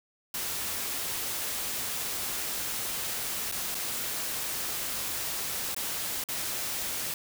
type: noise with dropouts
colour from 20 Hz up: white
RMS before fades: -33 dBFS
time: 0.34-7.14 s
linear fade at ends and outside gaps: 2 ms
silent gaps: 3.515-3.522 / 3.746-3.751 / 5.747-5.764 / 6.239-6.287 s
effects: none